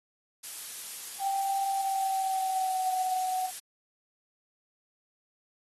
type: noise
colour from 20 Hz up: blue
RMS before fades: -38 dBFS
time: 0.43-3.6 s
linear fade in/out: 10 ms
type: tone with pitch glide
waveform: sine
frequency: 784 to 745.1 Hz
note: G5 to F#5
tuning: 0 to +12 cents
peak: -27 dBFS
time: 1.19-3.51 s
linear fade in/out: 50 ms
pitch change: -88 cents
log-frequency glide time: 1.67-2.98 s
effects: AAC 32 kbps

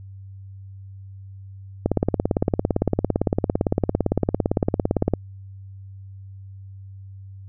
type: click train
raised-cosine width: 2 ms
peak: -5 dBFS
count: 59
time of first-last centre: 1.86-5.137 s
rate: 17.7 Hz
effects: added 97 Hz sine -37 dBFS peak until 7.48 s

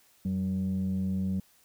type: tone pair together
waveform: sine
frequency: 89.56 / 189 Hz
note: F2 / F#3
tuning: +44 / +37 cents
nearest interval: octave + minor second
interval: 1293 cents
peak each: -32 / -26 dBFS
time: 0.25-1.4 s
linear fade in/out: 5 ms
effects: tanh soft clip ceiling -24 dBFS + white hiss -63 dBFS RMS until 1.64 s

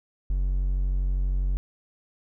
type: tone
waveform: triangle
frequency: 46.25 Hz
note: F#1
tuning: in tune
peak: -20 dBFS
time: 0.3-1.57 s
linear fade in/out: 0 ms
effects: none

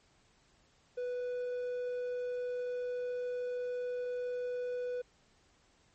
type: tone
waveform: triangle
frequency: 493.9 Hz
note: B4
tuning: in tune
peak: -32 dBFS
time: 0.97-5.02 s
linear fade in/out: 10 ms
effects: pink hiss -68 dBFS RMS until 5.94 s + MP3 32 kbps

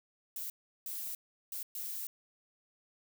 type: noise bursts at uneven times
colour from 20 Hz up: violet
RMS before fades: -40 dBFS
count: 4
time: 0.36-0.5 / 0.86-1.15 / 1.52-1.63 / 1.75-2.07 s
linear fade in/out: 2 ms
effects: none

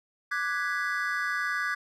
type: chord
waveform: triangle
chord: G# half-diminished seventh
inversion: second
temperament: equal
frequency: 1174.7 / 1480 / 1661.2 / 1975.5 Hz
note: D6 / F#6 / G#6 / B6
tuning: 0 / 0 / 0 / 0 cents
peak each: -32 / -31 / -29 / -34 dBFS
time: 0.31-1.75 s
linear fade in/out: 10 ms
effects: none

